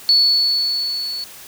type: tone with level ramp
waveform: sine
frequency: 4428 Hz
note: C#8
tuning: 3 cents flat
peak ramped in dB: -9 to -24 dBFS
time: 0.09-1.24 s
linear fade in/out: 0 ms
effects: white hiss -39 dBFS RMS until 1.47 s